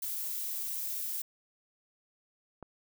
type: noise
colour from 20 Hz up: violet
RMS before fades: -36 dBFS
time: 0.02-1.22 s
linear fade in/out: 5 ms
type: click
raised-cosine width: 1 ms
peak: -30 dBFS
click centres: 2.627 s
effects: none